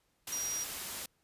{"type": "tone in noise", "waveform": "sine", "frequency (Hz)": 5730, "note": "F8", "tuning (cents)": 44, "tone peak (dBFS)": -34, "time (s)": [0.32, 0.64], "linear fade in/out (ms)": 5, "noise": "white", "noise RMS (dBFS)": -40, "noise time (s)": [0.27, 1.06], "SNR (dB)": 3, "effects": ["pink hiss -75 dBFS RMS until 1.23 s", "resampled to 32000 Hz"]}